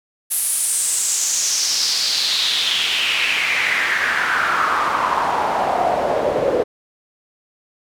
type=noise with band-pass filter sweep; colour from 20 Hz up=pink; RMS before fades=-19 dBFS; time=0.3-6.64 s; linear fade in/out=20 ms; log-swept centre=11000 to 480 Hz; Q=4.1; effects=none